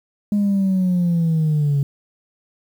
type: linear sweep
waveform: sine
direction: down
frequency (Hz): 207.7 to 138.59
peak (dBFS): -13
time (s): 0.32-1.83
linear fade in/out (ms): 2
effects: tanh soft clip ceiling -13 dBFS + 8-bit